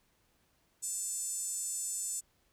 5% pulse tone with high-pass filter, 889 Hz, A5, 18 cents sharp, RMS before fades -37 dBFS, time 0.82-2.21 s, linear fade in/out 20 ms, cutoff 7700 Hz, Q 7.6, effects pink hiss -72 dBFS RMS until 2.52 s

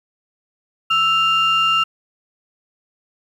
sine tone pair together, 1318.6 / 2794 Hz, E6 / F7, 0 / 0 cents, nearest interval octave + minor second, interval 1300 cents, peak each -15 dBFS, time 0.9-1.84 s, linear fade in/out 10 ms, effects tanh soft clip ceiling -9 dBFS + 8-bit

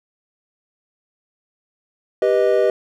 triangle chord, G augmented, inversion none, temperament equal with one note detuned, 392 / 490.5 / 622.3 Hz, G4 / B4 / D#5, 0 / -12 / 0 cents, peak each -16 dBFS, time 2.22-2.7 s, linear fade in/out 2 ms, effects none

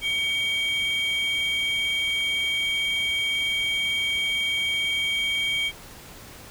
triangle tone pair together, 2259 / 3195 Hz, C#7 / G7, +32 / +32 cents, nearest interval tritone, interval 600 cents, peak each -24 dBFS, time 0.01-5.72 s, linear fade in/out 50 ms, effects pink hiss -44 dBFS RMS until 6.5 s

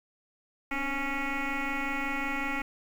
sine tone with frequency modulation, 1108.7 Hz, C#6, in tune, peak -27 dBFS, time 0.71-2.62 s, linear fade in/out 5 ms, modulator 274 Hz, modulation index 5, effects tanh soft clip ceiling -25 dBFS + 9-bit

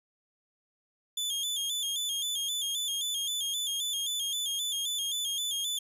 sawtooth tone with vibrato, 3366 Hz, G#7, 23 cents sharp, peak -27 dBFS, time 1.17-5.79 s, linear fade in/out 5 ms, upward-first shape square, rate 3.8 Hz, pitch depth 63 cents each way, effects resampled to 32000 Hz

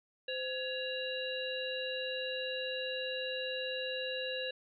harmonic tone with a mistuned harmonic, 559 Hz, C#5, 14 cents sharp, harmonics 1 / 3 / 5 / 7, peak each -38 / -43 / -40 / -42 dBFS, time 0.28-4.51 s, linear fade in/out 5 ms, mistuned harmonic 1, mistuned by -140 cents, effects none

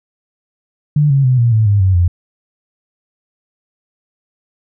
sine tone with pitch steps, 148.3 / 137.57 / 127.62 / 118.39 / 109.82 / 101.88 / 94.51 / 87.67 Hz, D3 / C#3 / C3 / A#2 / A2 / G#2 / F#2 / F2, +17 / -13 / -43 / +27 / -3 / -33 / +37 / +7 cents, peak -8 dBFS, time 0.96-2.08 s, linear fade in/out 5 ms, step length 140 ms, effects none

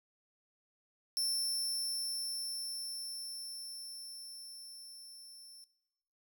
sawtooth tone with level ramp, 5370 Hz, E8, 31 cents sharp, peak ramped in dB -28 to -49 dBFS, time 1.17-5.64 s, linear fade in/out 0 ms, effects noise-tail reverb RT60 1.0 s tail -21 dB re dry

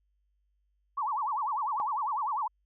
sine tone with vibrato, 993 Hz, B5, 9 cents sharp, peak -28 dBFS, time 0.97-2.48 s, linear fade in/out 10 ms, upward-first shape sine, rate 10 Hz, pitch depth 290 cents each way
sine tone with exponential decay, 830.6 Hz, G#5, in tune, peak -28 dBFS, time 1.8-1.9 s, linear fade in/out 0 ms, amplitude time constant 21 ms
effects added 50 Hz sine -70 dBFS peak until 2.65 s

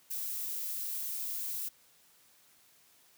violet noise, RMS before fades -37 dBFS, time 0.1-1.69 s, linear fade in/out 10 ms, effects white hiss -64 dBFS RMS until 3.17 s + high-pass 60 Hz 12 dB/octave

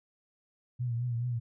sine tone with vibrato, 120.2 Hz, B2, 46 cents flat, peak -29 dBFS, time 0.79-1.4 s, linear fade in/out 20 ms, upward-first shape triangle, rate 4.7 Hz, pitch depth 73 cents each way, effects none

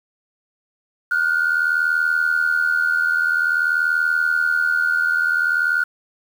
sine tone pair together, 1424.5 / 1505 Hz, F6 / F#6, +34 / +29 cents, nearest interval minor second, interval 95 cents, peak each -17 / -19 dBFS, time 1.11-5.84 s, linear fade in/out 5 ms, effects tanh soft clip ceiling -10 dBFS + 7-bit

